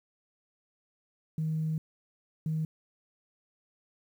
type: tone bursts at uneven times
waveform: sine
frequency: 157.6 Hz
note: D#3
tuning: 23 cents sharp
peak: -27 dBFS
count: 2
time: 1.38-1.78 / 2.46-2.65 s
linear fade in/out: 2 ms
effects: tanh soft clip ceiling -23 dBFS + 10-bit